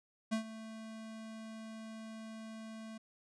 square tone with ADSR envelope, 221.3 Hz, A3, 10 cents sharp, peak -31 dBFS, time 0.31-2.98 s, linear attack 20 ms, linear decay 100 ms, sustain -15 dB, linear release 8 ms, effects resampled to 22050 Hz

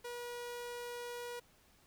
sawtooth tone, 482.2 Hz, B4, 41 cents flat, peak -38 dBFS, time 0.04-1.4 s, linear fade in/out 10 ms, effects pink hiss -67 dBFS RMS until 1.86 s

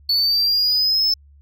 triangle linear sweep, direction up, 4435 to 5274 Hz, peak -14 dBFS, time 0.09-1.14 s, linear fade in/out 5 ms, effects added 71 Hz sine -46 dBFS peak until 1.41 s

